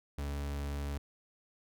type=tone; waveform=40% pulse; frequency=71.2 Hz; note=C#2; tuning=47 cents sharp; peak=-34 dBFS; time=0.18-0.98 s; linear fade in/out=5 ms; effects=none